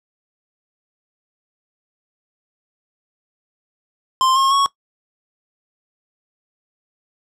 square tone with pitch steps, 1046.5 / 1076.5 / 1107.4 Hz, C6 / C6 / C#6, 0 / +49 / -2 cents, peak -14 dBFS, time 4.21-4.66 s, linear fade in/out 0 ms, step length 150 ms, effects noise-tail reverb RT60 0.1 s tail -19 dB re dry + low-pass 8000 Hz 12 dB/octave

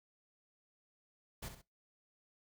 pink noise with echo, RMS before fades -44 dBFS, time 1.42-1.49 s, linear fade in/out 10 ms, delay 64 ms, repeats 2, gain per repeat -8 dB, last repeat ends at 1.618 s, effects noise-tail reverb RT60 0.2 s tail -20 dB re dry

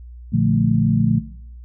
sine chord, Bb major seventh, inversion none, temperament equal, 116.54 / 146.83 / 174.61 / 220 Hz, Bb2 / D3 / F3 / A3, 0 / 0 / 0 / 0 cents, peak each -20 dBFS, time 0.32-1.2 s, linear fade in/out 20 ms, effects noise-tail reverb RT60 0.7 s tail -18 dB re dry + added 60 Hz sine -35 dBFS peak until 1.64 s

